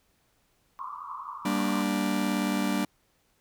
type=band-pass noise; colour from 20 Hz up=pink; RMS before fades=-39 dBFS; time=0.79-1.82 s; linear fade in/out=0 ms; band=990 to 1200 Hz; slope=96 dB/octave
type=chord; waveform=45% pulse; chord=G minor; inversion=none; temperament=just; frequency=196 / 235.2 / 294 Hz; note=G3 / Bb3 / D4; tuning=0 / +16 / +2 cents; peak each=-29 / -31 / -30 dBFS; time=1.45-2.85 s; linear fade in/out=5 ms
effects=pink hiss -69 dBFS RMS until 3.4 s